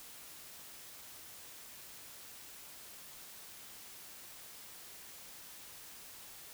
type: silence
effects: white hiss -52 dBFS RMS until 6.53 s